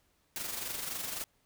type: noise with amplitude modulation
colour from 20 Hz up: white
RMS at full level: -36 dBFS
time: 0.36-1.24 s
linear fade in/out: 0 ms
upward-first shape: sine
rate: 23.7 Hz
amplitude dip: 50%
effects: pink hiss -72 dBFS RMS until 1.45 s